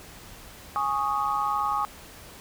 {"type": "chord", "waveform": "sine", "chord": "Ab suspended fourth", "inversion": "none", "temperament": "just", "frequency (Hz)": [830.6, 1107.5, 1245.9], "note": ["Ab5", "Db6", "Eb6"], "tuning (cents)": [0, -2, 2], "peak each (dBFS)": -28, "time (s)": [0.76, 1.85], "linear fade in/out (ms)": 0, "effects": ["pink hiss -46 dBFS RMS until 2.4 s"]}